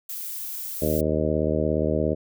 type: noise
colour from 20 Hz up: violet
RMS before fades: -33 dBFS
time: 0.09-1.01 s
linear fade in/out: 5 ms
type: harmonic tone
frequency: 77.2 Hz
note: D#2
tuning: 13 cents flat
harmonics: 1 / 2 / 3 / 4 / 5 / 6 / 7 / 8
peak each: -29 / -29 / -29 / -29 / -29 / -29 / -29 / -29 dBFS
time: 0.81-2.15 s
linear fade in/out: 20 ms
effects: none